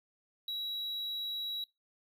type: tone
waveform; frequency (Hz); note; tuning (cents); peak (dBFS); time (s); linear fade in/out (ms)
triangle; 3884; B7; -30; -33; 0.48-1.64; 2
effects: noise-tail reverb RT60 0.2 s tail -21 dB re dry